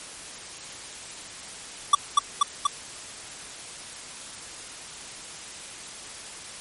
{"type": "tone with echo", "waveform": "square", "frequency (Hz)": 1155, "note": "D6", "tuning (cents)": -29, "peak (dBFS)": -12, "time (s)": [1.93, 1.95], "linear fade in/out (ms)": 5, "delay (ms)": 240, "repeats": 3, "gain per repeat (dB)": -2, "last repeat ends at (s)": 2.67, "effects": ["white hiss -40 dBFS RMS until 6.6 s", "MP3 48 kbps"]}